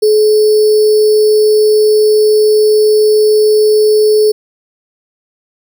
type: tone with sample-and-hold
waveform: sine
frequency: 426.5 Hz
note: G#4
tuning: 46 cents sharp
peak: -5 dBFS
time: 0.02-4.32 s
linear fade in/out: 10 ms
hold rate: 4900 Hz
effects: none